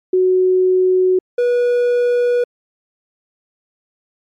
sine / triangle tone pair in turn, 370 / 486.1 Hz, F#4 / B4, 0 / -28 cents, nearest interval perfect fourth, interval 472 cents, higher second, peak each -10 dBFS, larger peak neither, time 0.13-1.19 / 1.38-2.44 s, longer neither, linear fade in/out 5 ms, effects MP3 64 kbps

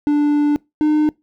triangle tone pair in turn, 293.7 / 303.7 Hz, D4 / D#4, 0 / -42 cents, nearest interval minor second, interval 58 cents, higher second, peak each -10 dBFS, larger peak neither, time 0.07-0.56 / 0.81-1.09 s, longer first, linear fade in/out 0 ms, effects noise-tail reverb RT60 0.2 s tail -23 dB re dry

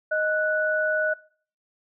sine tone pair together, 621.8 / 1479 Hz, D#5 / F#6, -1 / -1 cents, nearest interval octave + minor third, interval 1500 cents, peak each -24 dBFS, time 0.11-1.14 s, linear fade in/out 10 ms, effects noise-tail reverb RT60 0.5 s tail -22 dB re dry

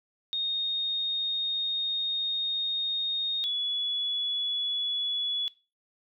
sine tone pair in turn, 3703 / 3403 Hz, A#7 / G#7, -12 / +41 cents, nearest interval minor second, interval 147 cents, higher first, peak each -27 dBFS, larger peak neither, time 0.33-3.44 / 3.44-5.48 s, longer first, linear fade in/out 0 ms, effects noise-tail reverb RT60 0.3 s tail -20 dB re dry

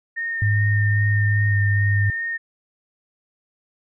sine tone with vibrato, 1828 Hz, A#6, 34 cents flat, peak -23 dBFS, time 0.16-2.38 s, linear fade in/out 20 ms, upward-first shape sine, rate 2.5 Hz, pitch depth 16 cents each way
sine tone with pitch glide, 103.83 to 101.4 Hz, G#2 to G#2, 0 to -41 cents, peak -16 dBFS, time 0.42-2.1 s, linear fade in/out 0 ms, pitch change -41 cents, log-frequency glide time 1.48-1.54 s
effects none

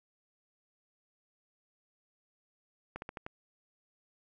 slowing click train, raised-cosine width 0.5 ms, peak -25 dBFS, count 5, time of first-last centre 2.96-3.265 s, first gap 61 ms, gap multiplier 1.15, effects none

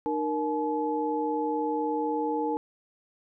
sine tone cluster, 304.2 / 467.9 / 856 Hz, D#4 / A#4 / A5, -39 / +6 / -48 cents, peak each -30 dBFS, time 0.06-2.57 s, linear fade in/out 0 ms, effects none

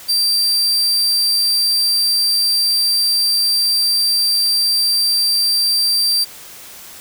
40% pulse tone, 4699 Hz, D8, in tune, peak -12 dBFS, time 0.08-6.25 s, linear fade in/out 20 ms, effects white hiss -37 dBFS RMS until 7 s

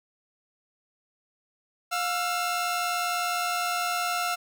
sawtooth tone pair together, 710 / 1340.3 Hz, F5 / E6, +28 / +28 cents, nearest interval major seventh, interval 1100 cents, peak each -25 dBFS, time 1.91-4.36 s, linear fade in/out 20 ms, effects none

